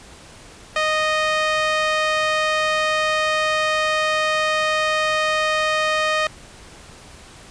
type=tone with band-pass filter; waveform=sawtooth; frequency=620 Hz; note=D#5; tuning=6 cents flat; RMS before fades=-20 dBFS; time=0.76-6.27 s; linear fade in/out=2 ms; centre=2000 Hz; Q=0.82; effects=pink hiss -43 dBFS RMS until 7.5 s + resampled to 22050 Hz

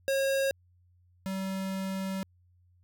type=tone pair in turn; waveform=square; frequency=543 / 191.53 Hz; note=C#5 / G3; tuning=-36 / -40 cents; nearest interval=octave + tritone; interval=1804 cents; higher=first; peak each=-26 / -32 dBFS; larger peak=first; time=0.08-0.51 / 1.26-2.23 s; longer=second; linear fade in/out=0 ms; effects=added 89 Hz sine -61 dBFS peak until 2.83 s

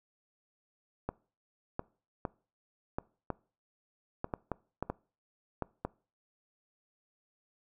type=clicks; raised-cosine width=1 ms; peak=-19 dBFS; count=12; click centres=1.09 / 1.794 / 2.252 / 2.985 / 3.303 / 4.244 / 4.338 / 4.517 / 4.826 / 4.9 / 5.623 / 5.85 s; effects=noise-tail reverb RT60 0.4 s tail -23 dB re dry

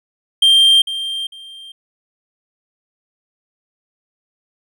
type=tone with echo; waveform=triangle; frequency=3174 Hz; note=G7; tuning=21 cents sharp; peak=-6 dBFS; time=0.42-0.82 s; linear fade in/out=5 ms; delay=450 ms; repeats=2; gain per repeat=-13 dB; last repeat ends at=1.72 s; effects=none

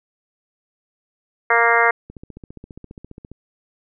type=harmonic tone; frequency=233.1 Hz; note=A#3; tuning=in tune; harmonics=2 / 3 / 4 / 5 / 6 / 7 / 8 / 9; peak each=-21 / -21 / -21 / -21 / -21 / -21 / -21 / -21 dBFS; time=1.5-1.91 s; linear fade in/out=5 ms
type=click train; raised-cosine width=3 ms; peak=-24 dBFS; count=19; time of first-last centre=2.1-3.316 s; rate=14.8 Hz
effects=none

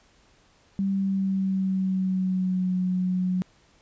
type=tone with pitch glide; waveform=sine; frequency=195.3 to 183.28 Hz; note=G3 to F#3; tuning=-6 to -16 cents; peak=-22 dBFS; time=0.79-3.42 s; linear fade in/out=0 ms; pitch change=-110 cents; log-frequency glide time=0.89-2.75 s; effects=pink hiss -60 dBFS RMS until 3.81 s + resampled to 16000 Hz

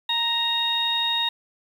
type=harmonic tone; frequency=932.3 Hz; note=A#5; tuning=in tune; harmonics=1 / 2 / 3 / 4; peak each=-29 / -32 / -32 / -22 dBFS; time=0.09-1.29 s; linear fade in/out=5 ms; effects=8-bit

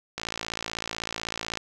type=click train; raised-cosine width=0.2 ms; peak=-13 dBFS; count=79; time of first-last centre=0.18-1.573 s; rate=56 Hz; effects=none

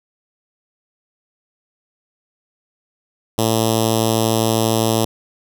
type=tone with notch filter; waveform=5% pulse; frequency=112.5 Hz; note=A2; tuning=39 cents sharp; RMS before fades=-17 dBFS; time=3.38-5.05 s; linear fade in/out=5 ms; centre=1500 Hz; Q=0.52; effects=none

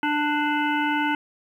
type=harmonic tone with a mistuned harmonic; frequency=296.3 Hz; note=D4; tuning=15 cents sharp; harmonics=1 / 3 / 5 / 7 / 9 / 10; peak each=-25 / -25 / -27 / -32 / -34 / -36 dBFS; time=0.03-1.15 s; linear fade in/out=2 ms; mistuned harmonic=9; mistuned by=-31 cents; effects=9-bit

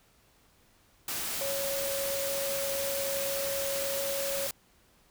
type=tone in noise; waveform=sine; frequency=553 Hz; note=C#5; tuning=4 cents flat; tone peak=-32 dBFS; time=1.41-4.47 s; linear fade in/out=2 ms; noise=white; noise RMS=-34 dBFS; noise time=1.08-4.51 s; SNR=-1 dB; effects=pink hiss -64 dBFS RMS until 5.1 s

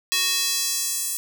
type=tone with high-pass filter sweep; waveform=square; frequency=370 Hz; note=F#4; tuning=in tune; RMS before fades=-24 dBFS; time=0.12-1.17 s; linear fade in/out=0 ms; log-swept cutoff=3100 to 9000 Hz; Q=1.2; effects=none

